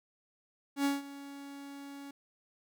45% pulse tone with ADSR envelope, 280.2 Hz, C#4, 19 cents sharp, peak -26 dBFS, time 0.76-2.11 s, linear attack 87 ms, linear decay 170 ms, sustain -18 dB, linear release 4 ms, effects none

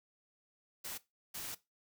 white noise bursts at uneven times, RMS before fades -43 dBFS, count 2, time 0.84-0.98 / 1.34-1.55 s, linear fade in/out 10 ms, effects noise-tail reverb RT60 0.2 s tail -17 dB re dry

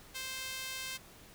sawtooth tone with high-pass filter, 523.3 Hz, C5, in tune, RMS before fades -41 dBFS, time 0.14-0.98 s, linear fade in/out 20 ms, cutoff 2400 Hz, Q 0.88, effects pink hiss -56 dBFS RMS until 1.34 s

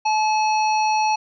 harmonic tone with a mistuned harmonic, 862 Hz, A5, 36 cents flat, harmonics 1 / 3 / 5 / 7, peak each -17 / -27 / -31 / -34 dBFS, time 0.05-1.16 s, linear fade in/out 10 ms, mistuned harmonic 7, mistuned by -86 cents, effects none

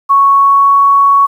sine tone with pitch glide, 1108.7 to 1115.8 Hz, C#6 to C#6, 0 to +11 cents, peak -4 dBFS, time 0.09-1.27 s, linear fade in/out 20 ms, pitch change +11 cents, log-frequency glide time 0.31-0.79 s, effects 7-bit

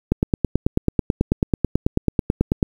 click train, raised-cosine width 3 ms, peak -3 dBFS, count 24, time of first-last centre 0.12-2.628 s, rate 9.17 Hz, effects 7-bit

